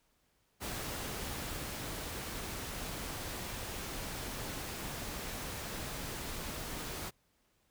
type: noise with ADSR envelope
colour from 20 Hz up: pink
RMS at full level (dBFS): -39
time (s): 0.6-7.11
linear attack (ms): 37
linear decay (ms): 1200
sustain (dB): -2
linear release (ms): 27
effects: pink hiss -74 dBFS RMS until 7.7 s